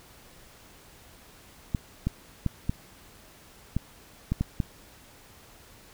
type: clicks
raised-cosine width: 5 ms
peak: -13 dBFS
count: 8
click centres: 1.748 / 2.07 / 2.463 / 2.695 / 3.766 / 4.32 / 4.41 / 4.602 s
effects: pink hiss -53 dBFS RMS until 5.93 s